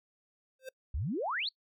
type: tone with exponential growth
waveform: square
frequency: 523.3 Hz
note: C5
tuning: in tune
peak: -38 dBFS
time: 0.59-0.69 s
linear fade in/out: 5 ms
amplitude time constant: 21 ms
type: exponential sweep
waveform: sine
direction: up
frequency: 57 to 4600 Hz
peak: -31 dBFS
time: 0.94-1.49 s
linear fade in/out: 5 ms
effects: noise-tail reverb RT60 0.1 s tail -26 dB re dry